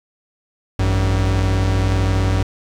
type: tone pair together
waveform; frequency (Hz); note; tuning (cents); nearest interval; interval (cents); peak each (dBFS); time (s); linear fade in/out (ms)
45% pulse; 53.94 / 95.5; A1 / G2; -34 / -45; minor seventh; 989; -20 / -16; 0.79-2.43; 5
effects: low-pass 7000 Hz 12 dB/octave + 7-bit